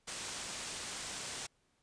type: low-pass noise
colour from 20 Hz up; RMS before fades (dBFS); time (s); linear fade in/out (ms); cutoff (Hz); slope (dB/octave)
white; -43; 0.07-1.47; 10; 9200; 48
effects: pink hiss -75 dBFS RMS until 1.82 s + resampled to 22050 Hz